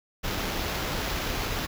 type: noise with sample-and-hold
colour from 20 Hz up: pink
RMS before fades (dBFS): -30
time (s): 0.23-1.67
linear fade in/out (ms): 20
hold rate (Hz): 8820
effects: none